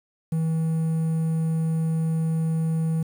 triangle tone with quantisation, 161.5 Hz, E3, 35 cents flat, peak -19 dBFS, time 0.32-3.03 s, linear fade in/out 5 ms, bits 8, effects none

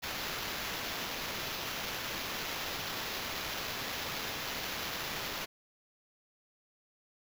white noise with sample-and-hold, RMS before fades -38 dBFS, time 0.02-5.46 s, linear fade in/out 20 ms, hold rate 8820 Hz, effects none

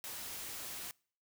white noise, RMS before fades -44 dBFS, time 0.04-0.91 s, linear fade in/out 0 ms, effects noise-tail reverb RT60 0.5 s tail -26 dB re dry

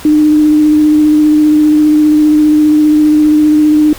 sine tone with vibrato, 303.4 Hz, D#4, 44 cents flat, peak -4 dBFS, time 0.05-3.93 s, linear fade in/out 2 ms, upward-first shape sine, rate 15 Hz, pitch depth 14 cents each way, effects pink hiss -30 dBFS RMS until 3.98 s

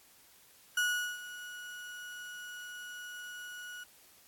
35% pulse tone with ADSR envelope, 1460 Hz, F#6, 24 cents flat, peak -25 dBFS, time 0.77-3.84 s, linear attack 5 ms, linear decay 400 ms, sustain -16 dB, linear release 9 ms, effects white hiss -61 dBFS RMS until 4.27 s + AAC 64 kbps

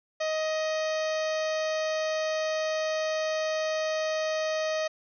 harmonic tone with a mistuned harmonic, 627 Hz, D#5, 13 cents sharp, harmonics 1 / 2 / 3 / 4 / 5 / 6 / 7 / 8 / 9 / 10, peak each -27 / -38 / -37 / -41 / -44 / -45 / -44 / -46 / -49 / -46 dBFS, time 0.2-4.88 s, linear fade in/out 10 ms, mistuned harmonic 10, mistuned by -15 cents, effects none

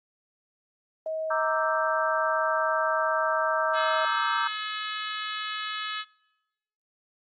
sine tone, 635 Hz, D#5, 35 cents sharp, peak -28 dBFS, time 1.06-4.05 s, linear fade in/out 2 ms
sine chord, E half-diminished seventh, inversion second, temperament equal, 932.3 / 1174.7 / 1318.5 / 1568 Hz, Bb5 / D6 / E6 / G6, 0 / 0 / 0 / 0 cents, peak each -30 dBFS, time 1.3-4.48 s, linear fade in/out 10 ms
harmonic tone, 426.8 Hz, G#4, 47 cents sharp, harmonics 3 / 4 / 5 / 6 / 7 / 8 / 9 / 10, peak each -35 / -36 / -41 / -41 / -39 / -40 / -42 / -47 dBFS, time 3.73-6.05 s, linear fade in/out 50 ms
effects noise-tail reverb RT60 1.0 s tail -24 dB re dry + Opus 24 kbps

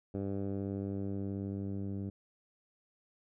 10% pulse tone with low-pass filter sweep, 98.6 Hz, G2, 11 cents sharp, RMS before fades -37 dBFS, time 0.14-2.1 s, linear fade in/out 5 ms, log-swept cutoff 460 to 230 Hz, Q 0.88, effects none

